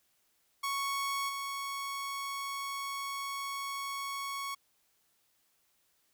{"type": "tone with level steps", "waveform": "sawtooth", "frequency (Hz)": 1108.7, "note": "C#6", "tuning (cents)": 0, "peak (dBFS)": [-28, -32], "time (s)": [0.63, 4.55], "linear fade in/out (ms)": 10, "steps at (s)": 1.28, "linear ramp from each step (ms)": 20, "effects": ["white hiss -73 dBFS RMS until 6.13 s"]}